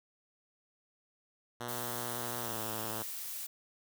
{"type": "tone with pitch glide", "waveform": "5% pulse", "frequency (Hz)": [120.3, 109.68], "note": ["B2", "A2"], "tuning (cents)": [-45, -5], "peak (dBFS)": -27, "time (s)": [1.6, 3.03], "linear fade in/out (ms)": 10, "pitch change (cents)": -160, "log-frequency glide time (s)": [2.38, 2.6]}
{"type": "noise", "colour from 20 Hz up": "blue", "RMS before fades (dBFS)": -41, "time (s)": [1.68, 3.47], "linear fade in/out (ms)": 10}
{"effects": []}